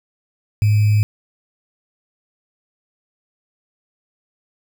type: tone with sample-and-hold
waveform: sine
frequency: 105.4 Hz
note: G#2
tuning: 26 cents sharp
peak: -11 dBFS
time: 0.62-1.03 s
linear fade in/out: 0 ms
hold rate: 2450 Hz
effects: none